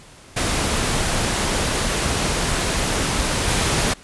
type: noise with level steps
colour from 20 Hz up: pink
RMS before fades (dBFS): -21 / -19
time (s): 0.36-3.94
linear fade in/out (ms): 10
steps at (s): 3.48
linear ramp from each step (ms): 5
effects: pink hiss -45 dBFS RMS until 4.03 s + resampled to 24000 Hz